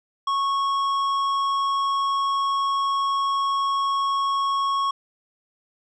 sine tone with tanh clipping, 1102 Hz, C#6, 11 cents flat, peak -22 dBFS, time 0.27-4.91 s, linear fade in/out 5 ms, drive 10 dB, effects none

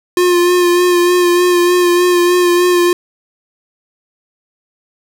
square tone with vibrato, 354.1 Hz, F4, 24 cents sharp, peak -9 dBFS, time 0.17-2.93 s, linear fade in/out 2 ms, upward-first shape sine, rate 3.3 Hz, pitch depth 24 cents each way, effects 8-bit

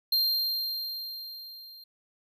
square tone with level ramp, 4186 Hz, C8, in tune, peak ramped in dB -22 to -47 dBFS, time 0.12-1.84 s, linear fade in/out 5 ms, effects none

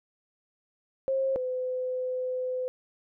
sine tone pair in turn, 534 / 508.2 Hz, C5 / B4, +35 / +49 cents, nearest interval minor second, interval 86 cents, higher first, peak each -24 / -28 dBFS, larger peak first, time 1.08-1.36 / 1.36-2.68 s, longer second, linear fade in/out 0 ms, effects none

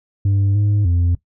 sine tone with pitch steps, 99.2 / 103 / 86.8 Hz, G2 / G#2 / F2, +21 / -14 / -10 cents, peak -10 dBFS, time 0.25-1.15 s, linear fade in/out 5 ms, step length 300 ms, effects noise-tail reverb RT60 0.1 s tail -19 dB re dry + tanh soft clip ceiling -12 dBFS

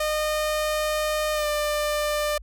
sawtooth tone with pitch glide, 611 to 596.4 Hz, D#5 to D5, -32 to +27 cents, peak -19 dBFS, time 0-2.38 s, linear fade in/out 5 ms, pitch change -41 cents, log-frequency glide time 1.33-1.47 s, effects added 50 Hz sine -40 dBFS peak until 2.42 s

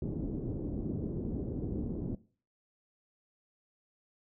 white low-pass noise, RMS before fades -36 dBFS, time 0.02-2.15 s, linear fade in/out 2 ms, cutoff 340 Hz, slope 24 dB/octave, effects noise-tail reverb RT60 0.4 s tail -19 dB re dry

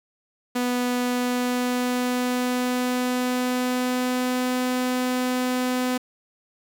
sawtooth tone with pitch glide, 246.9 to 252.1 Hz, B3 to B3, 0 to +36 cents, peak -18 dBFS, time 0.55-5.98 s, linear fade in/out 10 ms, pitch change +36 cents, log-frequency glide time 0.97-4.59 s, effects 8-bit

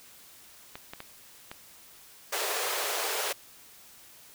clicks, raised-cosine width 0.3 ms, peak -23 dBFS, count 4, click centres 0.755 / 0.935 / 1.004 / 1.515 s
pink high-pass noise, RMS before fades -31 dBFS, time 2.32-3.33 s, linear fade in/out 10 ms, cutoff 400 Hz, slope 48 dB/octave
effects white hiss -53 dBFS RMS until 4.34 s

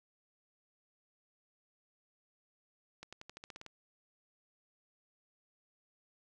accelerating click train, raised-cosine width 0.2 ms, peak -30 dBFS, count 10, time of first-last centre 3.03-3.663 s, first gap 96 ms, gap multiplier 0.92, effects none

